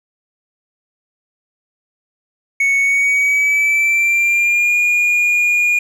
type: tone with pitch glide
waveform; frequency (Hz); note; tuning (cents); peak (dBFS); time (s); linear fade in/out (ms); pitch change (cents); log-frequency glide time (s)
triangle; 2217 to 2432; C#7 to D#7; 0 to -40; -10; 2.6-5.79; 5; +160; 2.79-4.76
effects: none